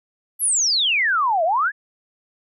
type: exponential two-way sweep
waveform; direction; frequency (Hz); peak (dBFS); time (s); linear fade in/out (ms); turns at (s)
sine; down then up; 11980 to 622.3 to 1781; -16; 0.39-1.72; 50; 1.44
effects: none